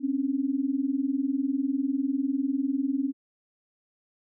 sine tone pair together, 262.8 / 282.8 Hz, C4 / C#4, +8 / +35 cents, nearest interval minor second, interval 127 cents, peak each -27 dBFS, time 0-3.13 s, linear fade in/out 50 ms, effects none

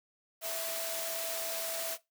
sine tone in noise, 659.3 Hz, E5, in tune, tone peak -38 dBFS, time 0.41-1.98 s, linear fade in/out 50 ms, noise white, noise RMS -37 dBFS, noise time 0.41-1.98 s, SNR -4 dB, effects noise-tail reverb RT60 0.2 s tail -19 dB re dry + high-pass 400 Hz 12 dB/octave

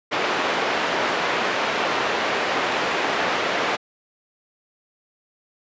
pink band-pass noise, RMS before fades -23 dBFS, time 0.11-3.77 s, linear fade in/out 20 ms, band 430 to 2800 Hz, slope 12 dB/octave, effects resampled to 16000 Hz

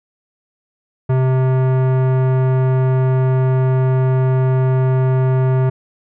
sine tone with tanh clipping, 130 Hz, C3, 11 cents flat, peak -14 dBFS, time 1.09-5.7 s, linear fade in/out 10 ms, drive 18 dB, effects none

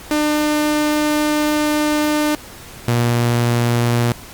sawtooth tone pair in turn, 300.6 / 119.22 Hz, D4 / A#2, +40 / +39 cents, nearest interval octave + major third, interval 1601 cents, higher first, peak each -11 / -10 dBFS, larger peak second, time 0.11-2.35 / 2.88-4.12 s, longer first, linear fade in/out 0 ms, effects pink hiss -37 dBFS RMS until 4.33 s + Opus 48 kbps

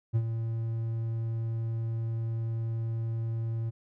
triangle tone with ADSR envelope, 113.8 Hz, A#2, 41 cents flat, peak -19 dBFS, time 0.13-3.71 s, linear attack 28 ms, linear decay 60 ms, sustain -8 dB, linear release 23 ms, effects none

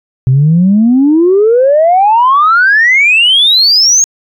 sine exponential sweep, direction up, 124.8 to 6640 Hz, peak -3 dBFS, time 0.27-4.04 s, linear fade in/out 0 ms, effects tanh soft clip ceiling 0 dBFS

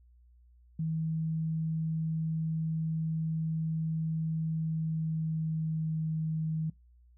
sine tone with pitch glide, 160 to 158.25 Hz, D#3 to D#3, +49 to +30 cents, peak -29 dBFS, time 0.79-6.7 s, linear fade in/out 5 ms, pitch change -19 cents, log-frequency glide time 4.5-6.01 s, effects noise-tail reverb RT60 0.2 s tail -23 dB re dry + added 60 Hz sine -57 dBFS peak until 7.17 s

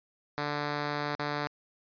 5% pulse tone with dropouts, 146.83 Hz, D3, in tune, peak -19 dBFS, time 0.38-1.47 s, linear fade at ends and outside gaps 0 ms, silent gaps 1.151-1.195 s, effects resampled to 11025 Hz

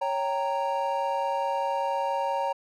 triangle chord, G diminished, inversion second, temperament equal with one note detuned, 554.4 / 784 / 928.6 Hz, Db5 / G5 / Bb5, 0 / 0 / -7 cents, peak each -28 / -30 / -26 dBFS, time 0.01-2.53 s, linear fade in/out 10 ms, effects none

